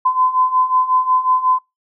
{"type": "beating tone pair", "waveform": "sine", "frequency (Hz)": [1017, 1022.5], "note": ["C6", "C6"], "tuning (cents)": [-50, -40], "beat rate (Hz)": 5.5, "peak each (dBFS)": [-18, -14], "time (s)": [0.05, 1.59], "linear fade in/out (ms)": 10, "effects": ["noise-tail reverb RT60 0.2 s tail -25 dB re dry"]}